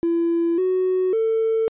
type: tone with pitch steps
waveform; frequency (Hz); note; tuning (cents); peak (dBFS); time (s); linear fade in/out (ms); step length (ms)
triangle; 337.1 / 370.7 / 447; E4 / F#4 / A4; +39 / +3 / +27; -14; 0.03-1.68; 0; 550
effects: tanh soft clip ceiling -14 dBFS + resampled to 8000 Hz